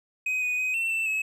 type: tone with pitch steps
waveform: triangle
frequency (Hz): 2516 / 2484 / 2513 / 2696 / 2669 / 2578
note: D#7 / D#7 / D#7 / E7 / E7 / E7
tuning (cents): +19 / -3 / +17 / +38 / +21 / -39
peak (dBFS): -23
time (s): 0.26-1.22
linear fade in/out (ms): 5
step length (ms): 160
effects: none